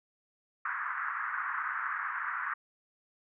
pink band-pass noise, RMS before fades -35 dBFS, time 0.65-2.54 s, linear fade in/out 5 ms, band 1100 to 1800 Hz, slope 48 dB/octave, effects none

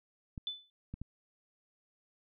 clicks, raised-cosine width 5 ms, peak -28 dBFS, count 3, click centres 0.378 / 0.94 / 1.016 s
sine tone with exponential decay, 3500 Hz, A7, 10 cents flat, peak -31 dBFS, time 0.47-0.7 s, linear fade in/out 1 ms, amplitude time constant 48 ms
effects MP3 96 kbps

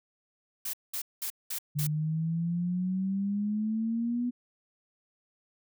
blue noise bursts, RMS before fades -34 dBFS, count 5, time 0.65-1.87 s, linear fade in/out 5 ms, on 84 ms, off 200 ms
sine exponential sweep, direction up, 146.83 to 246.9 Hz, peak -27 dBFS, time 1.75-4.31 s, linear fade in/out 20 ms
effects none

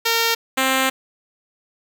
5% pulse tone pair in turn, 459.4 / 263.8 Hz, A#4 / C4, -25 / +14 cents, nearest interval minor seventh, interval 961 cents, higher first, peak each -5 dBFS, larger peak neither, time 0.05-0.35 / 0.57-0.9 s, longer second, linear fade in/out 10 ms, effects none

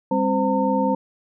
sine tone cluster, 201.2 / 265.6 / 517 / 910 Hz, G3 / C4 / C5 / A#5, +45 / +26 / -21 / -42 cents, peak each -23 dBFS, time 0.11-0.95 s, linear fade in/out 5 ms, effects none

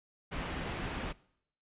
pink low-pass noise, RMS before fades -38 dBFS, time 0.31-1.13 s, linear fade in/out 20 ms, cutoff 3300 Hz, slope 24 dB/octave, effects noise-tail reverb RT60 0.7 s tail -22 dB re dry + resampled to 8000 Hz

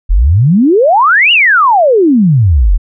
sine exponential two-way sweep, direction up then down, 38.13 to 2960 to 38.13 Hz, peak -4 dBFS, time 0.09-2.78 s, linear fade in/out 20 ms, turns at 1.32 s, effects none

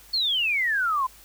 sine exponential sweep, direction down, 4435 to 1002 Hz, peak -21 dBFS, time 0.13-1.07 s, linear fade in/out 10 ms, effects added 50 Hz sine -55 dBFS peak until 1.24 s + white hiss -51 dBFS RMS until 1.24 s

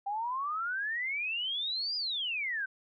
sine exponential two-way sweep, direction up then down, 784 to 4978 to 1512 Hz, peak -31 dBFS, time 0.06-2.66 s, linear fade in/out 10 ms, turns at 1.96 s, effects none

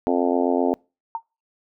harmonic tone, 87.8 Hz, F2, 10 cents sharp, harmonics 3 / 4 / 5 / 6 / 7 / 8 / 9 / 10, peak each -22 / -25 / -24 / -31 / -27 / -28 / -31 / -33 dBFS, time 0.07-0.74 s, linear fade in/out 0 ms
sine tone with exponential decay, 912 Hz, A#5, 38 cents flat, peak -20 dBFS, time 1.15-1.23 s, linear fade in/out 1 ms, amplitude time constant 17 ms
effects noise-tail reverb RT60 0.3 s tail -26 dB re dry

